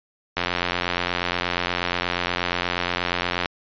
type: click train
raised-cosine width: 0.3 ms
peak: -6 dBFS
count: 274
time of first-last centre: 0.37-3.458 s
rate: 88.4 Hz
effects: resampled to 11025 Hz